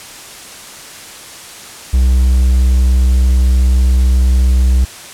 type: tone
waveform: triangle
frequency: 63.5 Hz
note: B1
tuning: 49 cents sharp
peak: -5 dBFS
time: 1.93-4.85 s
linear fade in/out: 10 ms
effects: white hiss -32 dBFS RMS until 5.13 s + low-pass 10000 Hz 12 dB/octave